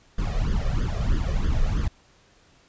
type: noise with flanger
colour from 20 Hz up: brown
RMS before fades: -23 dBFS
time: 0.18-1.88 s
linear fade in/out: 5 ms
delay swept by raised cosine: 0.61 to 1.71 ms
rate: 3.1 Hz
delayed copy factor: +0.85
effects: pink hiss -58 dBFS RMS until 2.68 s + resampled to 16000 Hz